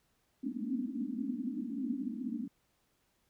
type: band-pass noise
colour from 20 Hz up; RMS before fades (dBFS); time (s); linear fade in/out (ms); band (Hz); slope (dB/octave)
white; -37; 0.43-2.48; 5; 210 to 290; 96
effects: pink hiss -75 dBFS RMS until 3.29 s